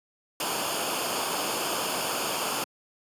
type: noise with comb filter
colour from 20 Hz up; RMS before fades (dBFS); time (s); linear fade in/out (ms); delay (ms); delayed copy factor
pink; -29; 0.4-2.64; 2; 0.51; -0.65
effects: high-pass 200 Hz 12 dB/octave + resampled to 32000 Hz